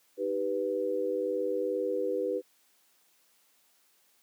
sine chord, Eb augmented, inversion none, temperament equal, 311.1 / 392 / 493.9 Hz, Eb4 / G4 / B4, 0 / 0 / 0 cents, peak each -36 / -32 / -30 dBFS, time 0.17-2.42 s, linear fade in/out 50 ms, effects white hiss -67 dBFS RMS until 4.22 s + high-pass 200 Hz 12 dB/octave

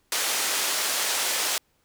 white band-pass noise, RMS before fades -26 dBFS, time 0.12-1.58 s, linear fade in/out 2 ms, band 420 to 8900 Hz, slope 12 dB/octave, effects pink hiss -68 dBFS RMS until 1.84 s

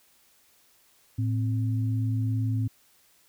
sine tone pair together, 110.33 / 262.4 Hz, A2 / C4, +5 / +5 cents, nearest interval octave + minor third, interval 1500 cents, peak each -24 / -33 dBFS, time 1.18-2.68 s, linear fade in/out 10 ms, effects white hiss -62 dBFS RMS until 3.28 s

